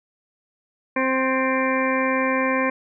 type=harmonic tone with a mistuned harmonic; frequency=262.3 Hz; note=C4; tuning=4 cents sharp; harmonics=1 / 2 / 3 / 4 / 6 / 7 / 8 / 9; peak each=-24 / -24 / -35 / -25 / -31 / -29 / -31 / -29 dBFS; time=0.96-2.7 s; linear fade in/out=5 ms; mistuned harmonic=7; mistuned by=-24 cents; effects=none